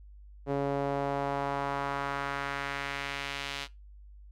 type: tone with band-pass filter sweep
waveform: sawtooth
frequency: 140.1 Hz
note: C#3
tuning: 19 cents sharp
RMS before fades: -33 dBFS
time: 0.46-3.68 s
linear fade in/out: 50 ms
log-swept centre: 460 to 3300 Hz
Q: 1.4
effects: noise-tail reverb RT60 0.2 s tail -18 dB re dry + added 50 Hz sine -48 dBFS peak until 4.31 s